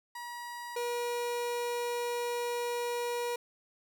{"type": "tone pair in turn", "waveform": "30% pulse", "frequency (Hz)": [960, 480], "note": ["B5", "B4"], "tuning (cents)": [-49, -49], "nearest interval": "octave", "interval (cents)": 1200, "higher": "first", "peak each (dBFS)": [-37, -29], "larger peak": "second", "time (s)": [[0.15, 0.76], [0.76, 3.36]], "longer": "second", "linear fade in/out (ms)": 5, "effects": []}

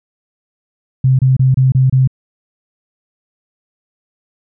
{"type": "tone bursts", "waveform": "sine", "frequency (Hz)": 130.81, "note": "C3", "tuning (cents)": 0, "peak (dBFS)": -7, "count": 6, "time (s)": [1.04, 2.075], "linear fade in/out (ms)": 5, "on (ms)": 150, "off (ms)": 27, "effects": []}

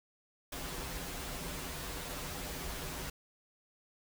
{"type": "noise with comb filter", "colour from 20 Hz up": "pink", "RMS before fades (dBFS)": -41, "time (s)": [0.52, 3.1], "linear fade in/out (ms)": 5, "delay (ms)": 9.2, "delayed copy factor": -0.9, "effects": []}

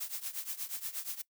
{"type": "noise with tremolo", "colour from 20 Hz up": "blue", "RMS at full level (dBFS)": -36, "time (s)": [0, 1.22], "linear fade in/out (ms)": 10, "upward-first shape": "triangle", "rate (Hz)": 8.4, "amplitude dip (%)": 90, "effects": ["noise-tail reverb RT60 0.1 s tail -21 dB re dry"]}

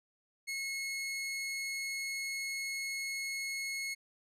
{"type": "tone", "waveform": "sawtooth", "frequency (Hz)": 2176, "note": "C#7", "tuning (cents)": -33, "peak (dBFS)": -32, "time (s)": [0.47, 3.95], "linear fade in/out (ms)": 20, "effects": ["low-pass 12000 Hz 12 dB/octave"]}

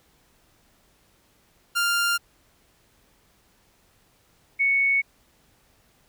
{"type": "tone pair in turn", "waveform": ["sawtooth", "sine"], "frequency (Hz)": [1396.9, 2217], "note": ["F6", "C#7"], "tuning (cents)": [0, 0], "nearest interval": "minor sixth", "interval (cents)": 800, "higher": "second", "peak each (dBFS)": [-17, -18], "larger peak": "first", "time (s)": [[1.75, 2.18], [4.59, 5.02]], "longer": "neither", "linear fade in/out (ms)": 20, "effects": ["pink hiss -62 dBFS RMS until 6.08 s"]}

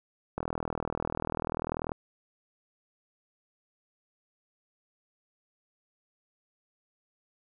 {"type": "click train", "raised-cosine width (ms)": 1, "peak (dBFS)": -17, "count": 63, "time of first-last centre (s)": [0.38, 1.918], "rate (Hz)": 40.3, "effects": []}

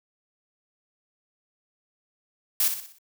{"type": "noise with echo", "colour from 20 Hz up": "blue", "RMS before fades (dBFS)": -22, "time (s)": [2.6, 2.68], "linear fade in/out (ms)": 2, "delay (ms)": 61, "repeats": 5, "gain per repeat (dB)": -7, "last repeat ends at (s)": 2.985, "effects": []}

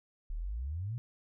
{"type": "exponential sweep", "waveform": "sine", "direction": "up", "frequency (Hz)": [34.65, 125.9], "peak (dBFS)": -34, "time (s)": [0.3, 0.98], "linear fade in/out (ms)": 0, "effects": []}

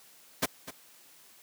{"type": "noise with echo", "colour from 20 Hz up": "pink", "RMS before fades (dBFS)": -26, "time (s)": [0.42, 0.46], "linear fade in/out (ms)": 10, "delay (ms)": 250, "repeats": 1, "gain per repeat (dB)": -14, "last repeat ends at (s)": 0.71, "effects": ["white hiss -57 dBFS RMS until 1.42 s", "high-pass 150 Hz 12 dB/octave"]}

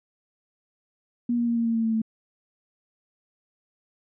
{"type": "tone with pitch steps", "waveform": "sine", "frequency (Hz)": [239.4, 236.8, 234.2, 231.6, 229.1, 226.6, 224.1, 221.7], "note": ["A#3", "A#3", "A#3", "A#3", "A#3", "A#3", "A3", "A3"], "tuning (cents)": [46, 27, 8, -11, -30, -49, 32, 13], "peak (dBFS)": -21, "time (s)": [1.29, 2.018], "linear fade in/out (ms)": 5, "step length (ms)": 91, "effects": []}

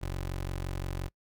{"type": "tone", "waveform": "20% pulse", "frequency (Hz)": 45.76, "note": "F#1", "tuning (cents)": -18, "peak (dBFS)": -28, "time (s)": [0.01, 1.09], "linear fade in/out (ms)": 20, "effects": ["noise-tail reverb RT60 0.1 s tail -25 dB re dry"]}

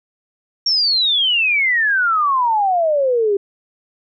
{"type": "exponential sweep", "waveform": "sine", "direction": "down", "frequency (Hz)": [5588, 389.4], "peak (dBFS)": -13, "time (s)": [0.66, 3.37], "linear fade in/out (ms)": 5, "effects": []}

